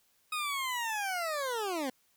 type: linear sweep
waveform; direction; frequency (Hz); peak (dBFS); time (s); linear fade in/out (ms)
20% pulse; down; 1258 to 246.9; -27; 0.32-1.9; 5
effects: white hiss -70 dBFS RMS until 2.16 s